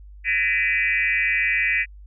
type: tone with frequency modulation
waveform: sine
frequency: 2163 Hz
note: C#7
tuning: 43 cents flat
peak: -18 dBFS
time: 0.24-1.86 s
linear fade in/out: 50 ms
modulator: 160 Hz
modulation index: 2.4
effects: added 50 Hz sine -40 dBFS peak until 2.06 s